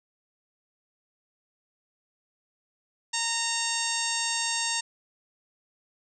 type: harmonic tone with a mistuned harmonic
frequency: 922 Hz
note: A#5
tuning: 19 cents flat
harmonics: 1 / 2 / 3 / 4 / 5 / 6 / 7 / 8 / 9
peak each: -35 / -35 / -35 / -35 / -35 / -35 / -35 / -35 / -35 dBFS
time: 3.13-4.81 s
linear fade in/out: 10 ms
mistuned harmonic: 5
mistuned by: -16 cents
effects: none